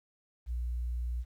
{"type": "tone", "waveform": "sine", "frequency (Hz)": 60, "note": "B1", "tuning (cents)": -49, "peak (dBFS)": -30, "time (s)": [0.46, 1.25], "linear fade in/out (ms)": 50, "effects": ["tanh soft clip ceiling -28 dBFS", "11-bit"]}